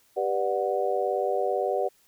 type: chord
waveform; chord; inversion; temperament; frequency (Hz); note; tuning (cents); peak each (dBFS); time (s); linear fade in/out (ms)
sine; G major seventh; none; just; 392 / 490 / 588 / 735; G4 / B4 / D5 / F#5; 0 / -14 / +2 / -12; -29; 0.16-1.89; 20
effects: white hiss -63 dBFS RMS until 2.07 s